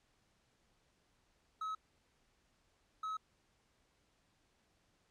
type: tone bursts at uneven times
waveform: triangle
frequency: 1284 Hz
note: E6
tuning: 46 cents flat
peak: -36 dBFS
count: 2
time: 1.61-1.75 / 3.03-3.17 s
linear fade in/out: 5 ms
effects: pink hiss -75 dBFS RMS until 5.1 s + low-pass 8000 Hz 12 dB/octave